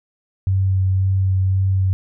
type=tone with vibrato; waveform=sine; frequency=95.1 Hz; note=F#2; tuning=48 cents sharp; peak=-14 dBFS; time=0.47-1.93 s; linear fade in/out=0 ms; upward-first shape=sine; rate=1.9 Hz; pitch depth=13 cents each way; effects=none